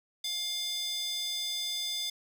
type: tone with high-pass filter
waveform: square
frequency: 706 Hz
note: F5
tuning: 19 cents sharp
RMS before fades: -34 dBFS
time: 0.24-2.1 s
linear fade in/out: 5 ms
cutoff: 4000 Hz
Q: 5
effects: none